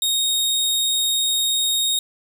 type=tone; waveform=sawtooth; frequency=3729 Hz; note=A#7; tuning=in tune; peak=-15 dBFS; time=0.02-1.99 s; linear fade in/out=2 ms; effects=none